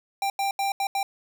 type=tone bursts at uneven times; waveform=square; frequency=790 Hz; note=G5; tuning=13 cents sharp; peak=-24 dBFS; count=5; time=0.22-0.3 / 0.39-0.51 / 0.59-0.72 / 0.8-0.87 / 0.95-1.03 s; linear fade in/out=2 ms; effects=none

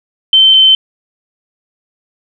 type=tone pair in turn; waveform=sine; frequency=3095 / 3083 Hz; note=G7 / G7; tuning=-23 / -29 cents; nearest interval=unison; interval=6 cents; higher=first; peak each=-3 dBFS; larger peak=neither; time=0.33-0.54 / 0.54-0.75 s; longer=neither; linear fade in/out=2 ms; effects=none

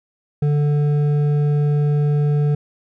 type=tone with hard clipping; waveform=sine; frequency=146.83 Hz; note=D3; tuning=in tune; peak=-16 dBFS; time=0.42-2.55 s; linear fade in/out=5 ms; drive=7 dB; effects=none

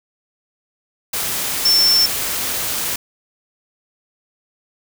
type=tone in noise; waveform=sine; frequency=5390 Hz; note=E8; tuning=38 cents sharp; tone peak=-11 dBFS; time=1.65-2.06 s; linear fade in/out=5 ms; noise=white; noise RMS=-22 dBFS; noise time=1.13-2.96 s; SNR=+8 dB; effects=none

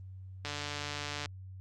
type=click train; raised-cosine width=0.2 ms; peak=-20 dBFS; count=119; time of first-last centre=0.45-1.258 s; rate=146 Hz; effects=added 94 Hz sine -44 dBFS peak until 1.6 s + Opus 32 kbps

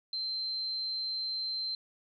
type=tone; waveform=sine; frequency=4116 Hz; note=C8; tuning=29 cents flat; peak=-32 dBFS; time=0.13-1.75 s; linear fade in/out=2 ms; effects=none

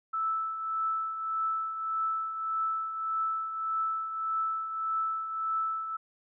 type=tone with tremolo; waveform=sine; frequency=1315 Hz; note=E6; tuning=5 cents flat; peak=-26 dBFS; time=0.13-5.97 s; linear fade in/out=10 ms; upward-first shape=triangle; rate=1.7 Hz; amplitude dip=60%; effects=none

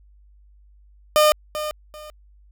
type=tone with echo; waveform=30% pulse; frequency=607 Hz; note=D#5; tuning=43 cents flat; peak=-10 dBFS; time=1.16-1.32 s; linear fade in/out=0 ms; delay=390 ms; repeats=2; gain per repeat=-12 dB; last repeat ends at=2.1 s; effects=added 50 Hz sine -49 dBFS peak until 2.51 s

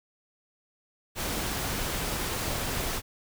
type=noise; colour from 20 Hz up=pink; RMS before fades=-31 dBFS; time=1.15-3.02 s; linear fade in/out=50 ms; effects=none

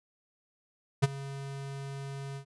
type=tone with ADSR envelope; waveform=square; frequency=138 Hz; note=C#3; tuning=7 cents flat; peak=-19 dBFS; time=1.02-2.45 s; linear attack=18 ms; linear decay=26 ms; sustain=-19 dB; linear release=87 ms; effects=resampled to 24000 Hz

